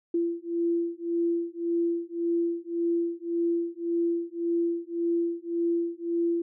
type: beating tone pair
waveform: sine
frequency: 338.7 / 340.5 Hz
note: E4 / F4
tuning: +47 / -44 cents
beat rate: 1.8 Hz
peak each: -28 dBFS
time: 0.14-6.42 s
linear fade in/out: 5 ms
effects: none